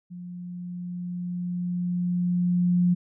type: tone with level ramp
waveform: sine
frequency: 177.4 Hz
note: F3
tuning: 27 cents sharp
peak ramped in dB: -36 to -17 dBFS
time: 0.1-2.95 s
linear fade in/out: 20 ms
effects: none

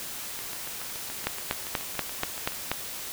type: two click trains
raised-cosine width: 0.3 ms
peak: -9 / -22 dBFS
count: 7 / 16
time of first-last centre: 1.27-2.716 / 0.39-2.521 s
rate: 4.15 / 7.04 Hz
effects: white hiss -37 dBFS RMS until 3.12 s

